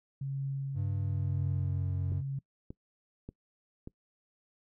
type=tone with tremolo; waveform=sine; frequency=137.1 Hz; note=C#3; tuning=19 cents flat; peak=-31 dBFS; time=0.21-2.39 s; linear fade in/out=5 ms; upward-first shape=triangle; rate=1 Hz; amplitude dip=45%
type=tone with pitch glide; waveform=triangle; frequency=98 to 92.5 Hz; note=G2 to F#2; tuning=0 to 0 cents; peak=-29 dBFS; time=0.74-2.23 s; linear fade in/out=50 ms; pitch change=-100 cents; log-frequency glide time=0.93-1.91 s
type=click train; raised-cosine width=3 ms; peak=-29 dBFS; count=4; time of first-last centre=2.12-3.874 s; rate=1.71 Hz
effects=noise-tail reverb RT60 0.1 s tail -23 dB re dry